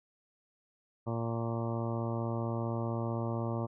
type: harmonic tone with a mistuned harmonic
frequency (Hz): 115.6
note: A#2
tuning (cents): -14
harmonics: 1 / 2 / 3 / 4 / 5 / 6 / 7 / 8 / 9 / 10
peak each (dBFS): -34 / -38 / -40 / -44 / -41 / -46 / -48 / -46 / -48 / -48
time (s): 1.06-3.67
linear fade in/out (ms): 20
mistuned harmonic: 9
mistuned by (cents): +29
effects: none